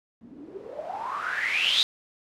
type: noise with low-pass filter sweep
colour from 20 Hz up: blue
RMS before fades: -29 dBFS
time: 0.21-1.83 s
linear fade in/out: 0 ms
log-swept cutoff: 210 to 3900 Hz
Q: 9.8
effects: none